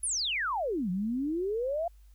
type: exponential two-way sweep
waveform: sine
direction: down then up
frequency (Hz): 10910 to 174.61 to 705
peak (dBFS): -28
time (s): 0.03-1.88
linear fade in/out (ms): 5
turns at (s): 0.9
effects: added 50 Hz sine -52 dBFS peak until 2.14 s + white hiss -71 dBFS RMS until 2.14 s